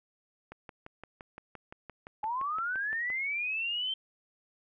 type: click train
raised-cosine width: 0.5 ms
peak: -29 dBFS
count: 16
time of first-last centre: 0.52-3.102 s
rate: 5.81 Hz
type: linear sweep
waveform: sine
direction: up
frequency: 834 to 3131 Hz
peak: -30 dBFS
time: 2.23-3.94 s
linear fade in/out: 5 ms
effects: none